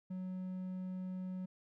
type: tone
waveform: triangle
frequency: 185 Hz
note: F#3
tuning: in tune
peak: -37 dBFS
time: 0.1-1.46 s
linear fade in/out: 10 ms
effects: none